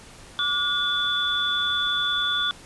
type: tone cluster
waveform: sine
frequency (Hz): 1163 / 1440 / 3463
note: D6 / F#6 / A7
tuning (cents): -17 / -47 / -28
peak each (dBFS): -31 / -27 / -23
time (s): 0.39-2.51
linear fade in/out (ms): 0
effects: pink hiss -46 dBFS RMS until 2.65 s + resampled to 24000 Hz